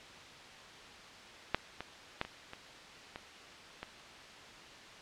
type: clicks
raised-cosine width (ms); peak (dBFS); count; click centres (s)
0.3; -11 / -23 / -16 / -27 / -27 / -25 / -24; 7; 1.546 / 1.806 / 2.214 / 2.25 / 2.534 / 3.159 / 3.83
effects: white hiss -51 dBFS RMS until 5.01 s + low-pass 4000 Hz 12 dB/octave